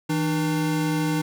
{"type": "tone pair together", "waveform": "square", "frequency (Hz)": [160.7, 302], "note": ["E3", "D4"], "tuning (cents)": [-44, 48], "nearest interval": "major seventh", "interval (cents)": 1092, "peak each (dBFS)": -25, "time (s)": [0.09, 1.22], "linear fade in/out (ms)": 10, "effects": []}